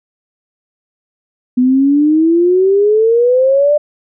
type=exponential sweep; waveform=sine; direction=up; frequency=246.9 to 601 Hz; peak=-7 dBFS; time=1.57-3.78 s; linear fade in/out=10 ms; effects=none